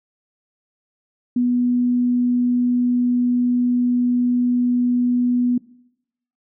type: tone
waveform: sine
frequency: 245.4 Hz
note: B3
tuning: 11 cents flat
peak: -15 dBFS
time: 1.36-5.58 s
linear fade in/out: 5 ms
effects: noise-tail reverb RT60 0.8 s tail -21 dB re dry